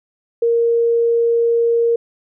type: tone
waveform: sine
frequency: 466.2 Hz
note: A#4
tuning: in tune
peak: -12 dBFS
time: 0.42-1.96 s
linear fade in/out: 5 ms
effects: none